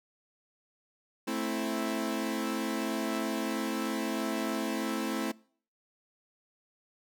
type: chord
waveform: sawtooth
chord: A minor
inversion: none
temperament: equal with one note detuned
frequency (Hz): 220 / 263.1 / 329.6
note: A3 / C4 / E4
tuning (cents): 0 / +10 / 0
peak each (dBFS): -31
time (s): 1.27-5.32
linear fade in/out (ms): 10
effects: noise-tail reverb RT60 0.5 s tail -23 dB re dry